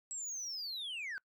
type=linear sweep; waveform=sine; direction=down; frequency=7780 to 1480 Hz; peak=-36 dBFS; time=0.11-1.18 s; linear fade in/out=0 ms; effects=noise-tail reverb RT60 0.1 s tail -26 dB re dry + tanh soft clip ceiling -38 dBFS